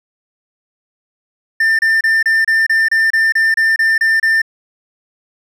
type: tone bursts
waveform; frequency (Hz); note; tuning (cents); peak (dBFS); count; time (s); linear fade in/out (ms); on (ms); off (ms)
triangle; 1793; A6; +32; -8; 13; 1.6-4.418; 5; 190; 29
effects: none